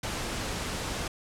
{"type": "noise", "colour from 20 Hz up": "pink", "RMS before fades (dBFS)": -33, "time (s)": [0.03, 1.08], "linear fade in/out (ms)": 5, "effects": ["low-pass 9000 Hz 12 dB/octave"]}